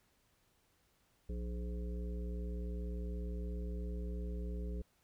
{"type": "harmonic tone with a mistuned harmonic", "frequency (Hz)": 59.8, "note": "A#1", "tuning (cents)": 45, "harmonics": [1, 3, 5, 7, 9], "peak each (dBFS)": [-38, -46, -54, -50, -56], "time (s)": [1.29, 4.82], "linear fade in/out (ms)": 5, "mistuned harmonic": 9, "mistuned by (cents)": -55, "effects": ["pink hiss -74 dBFS RMS until 5.03 s"]}